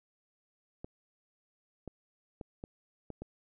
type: clicks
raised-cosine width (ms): 2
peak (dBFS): -28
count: 6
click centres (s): 0.845 / 1.877 / 2.412 / 2.639 / 3.103 / 3.22
effects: none